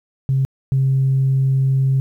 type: tone pair in turn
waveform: sine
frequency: 134 / 134 Hz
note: C3 / C3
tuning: +42 / +42 cents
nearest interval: unison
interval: 0 cents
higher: neither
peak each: -13 / -12 dBFS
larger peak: second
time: 0.29-0.45 / 0.72-2 s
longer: second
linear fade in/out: 0 ms
effects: tanh soft clip ceiling -9 dBFS + 9-bit